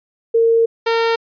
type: tone pair in turn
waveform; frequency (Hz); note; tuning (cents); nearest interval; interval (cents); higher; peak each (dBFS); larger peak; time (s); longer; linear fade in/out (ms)
sine / sawtooth; 457.9 / 457.9; A#4 / A#4; -31 / -31; unison; 0; neither; -10; neither; 0.34-0.66 / 0.86-1.16; first; 10
effects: resampled to 11025 Hz

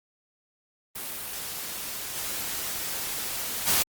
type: noise with level steps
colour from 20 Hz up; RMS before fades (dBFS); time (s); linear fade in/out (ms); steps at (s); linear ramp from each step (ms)
white; -35 / -32 / -23; 0.95-3.83; 10; 2.15 / 3.66; 20
effects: Opus 32 kbps

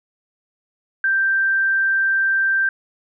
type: tone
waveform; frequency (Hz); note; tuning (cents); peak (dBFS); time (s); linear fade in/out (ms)
sine; 1570; G6; +2; -15; 1.04-2.69; 2
effects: none

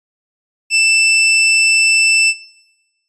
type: tone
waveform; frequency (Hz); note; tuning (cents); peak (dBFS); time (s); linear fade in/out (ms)
sawtooth; 2655; E7; +12; -6; 0.7-2.34; 50
effects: noise-tail reverb RT60 1.0 s tail -18 dB re dry + resampled to 22050 Hz

